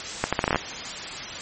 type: accelerating click train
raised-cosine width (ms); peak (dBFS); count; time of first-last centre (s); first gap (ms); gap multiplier
0.5; -5; 9; 0.24-0.558; 86; 0.76
effects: white hiss -33 dBFS RMS until 1.41 s + MP3 32 kbps